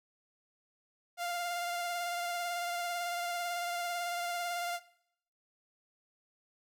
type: tone with vibrato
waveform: sawtooth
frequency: 698.5 Hz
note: F5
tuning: in tune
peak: -30 dBFS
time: 1.17-4.8 s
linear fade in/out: 50 ms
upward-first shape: triangle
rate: 18 Hz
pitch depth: 24 cents each way
effects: noise-tail reverb RT60 0.7 s tail -19 dB re dry